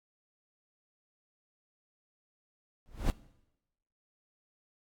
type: noise with exponential growth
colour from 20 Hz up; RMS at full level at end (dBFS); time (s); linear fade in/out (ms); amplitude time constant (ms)
brown; -23; 2.86-3.1; 0; 51
effects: noise-tail reverb RT60 0.9 s tail -20 dB re dry + AAC 64 kbps